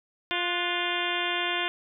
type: harmonic tone with a mistuned harmonic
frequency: 350.5 Hz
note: F4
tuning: 6 cents sharp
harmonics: 1 / 2 / 3 / 4 / 5 / 6 / 7 / 8 / 9 / 10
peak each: -35 / -35 / -35 / -35 / -35 / -35 / -35 / -35 / -35 / -35 dBFS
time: 0.31-1.68 s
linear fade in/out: 0 ms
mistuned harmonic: 4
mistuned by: +77 cents
effects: none